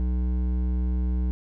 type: tone with hard clipping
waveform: triangle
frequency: 61.74 Hz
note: B1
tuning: in tune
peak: -24 dBFS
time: 0-1.31 s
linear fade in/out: 0 ms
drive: 14 dB
effects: none